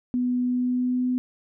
sine tone with pitch glide, 248 to 251.3 Hz, B3 to B3, +7 to +30 cents, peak -21 dBFS, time 0.14-1.18 s, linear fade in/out 0 ms, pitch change +23 cents, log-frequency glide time 0.44-1.07 s, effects none

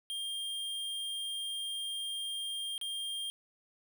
square tone with dropouts, 3204 Hz, G7, 37 cents sharp, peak -36 dBFS, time 0.1-3.3 s, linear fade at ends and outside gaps 0 ms, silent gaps 2.779-2.813 s, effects none

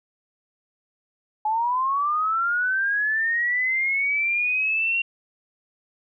sine linear sweep, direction up, 845 to 2762 Hz, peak -20 dBFS, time 1.45-5.02 s, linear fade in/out 5 ms, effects none

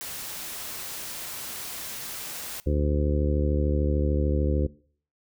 white noise, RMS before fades -36 dBFS, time 0.01-2.6 s, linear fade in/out 0 ms
harmonic tone, 73.4 Hz, D2, in tune, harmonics 1 / 2 / 3 / 4 / 5 / 6 / 7, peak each -23 / -30 / -34 / -31 / -32 / -35 / -33 dBFS, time 2.66-4.67 s, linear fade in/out 10 ms
effects noise-tail reverb RT60 0.5 s tail -21 dB re dry

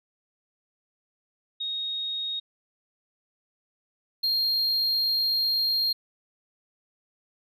sine / triangle tone pair in turn, 3740 / 4218 Hz, A#7 / C8, +5 / +13 cents, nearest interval major second, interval 208 cents, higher second, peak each -28 / -21 dBFS, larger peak second, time 1.6-2.4 / 4.23-5.93 s, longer second, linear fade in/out 10 ms, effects none

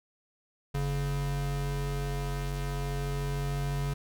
square tone pair together, 46.84 / 140.8 Hz, F#1 / C#3, +22 / +27 cents, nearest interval octave + perfect fifth, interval 1905 cents, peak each -34 / -32 dBFS, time 0.74-3.94 s, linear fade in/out 10 ms, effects none

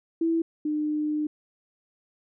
sine tone pair in turn, 329.6 / 302.1 Hz, E4 / D4, 0 / +49 cents, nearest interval major second, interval 151 cents, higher first, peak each -21 / -24 dBFS, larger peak first, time 0.21-0.42 / 0.65-1.27 s, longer second, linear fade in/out 5 ms, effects none

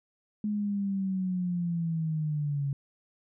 sine linear sweep, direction down, 211.5 to 137.9 Hz, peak -27 dBFS, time 0.44-2.73 s, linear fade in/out 2 ms, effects none

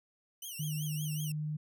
5% pulse tone with vibrato, 2960 Hz, F#7, in tune, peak -33 dBFS, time 0.42-1.32 s, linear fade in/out 5 ms, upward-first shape triangle, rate 5.3 Hz, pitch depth 190 cents each way
sine tone, 152.1 Hz, D#3, 39 cents flat, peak -33 dBFS, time 0.59-1.57 s, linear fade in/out 10 ms
effects none

